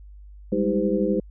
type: tone cluster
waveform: sine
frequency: 195.7 / 207.5 / 319.7 / 394.8 / 509 Hz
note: G3 / G#3 / D#4 / G4 / C5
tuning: -3 / -1 / +47 / +12 / -48 cents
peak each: -26 dBFS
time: 0.52-1.2 s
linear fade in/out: 5 ms
effects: added 50 Hz sine -41 dBFS peak until 1.3 s